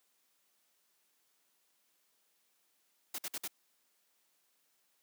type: noise bursts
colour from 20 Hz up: white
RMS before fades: -39 dBFS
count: 4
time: 3.14-3.478 s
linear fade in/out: 5 ms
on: 44 ms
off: 54 ms
effects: white hiss -75 dBFS RMS until 5.02 s + high-pass 200 Hz 12 dB/octave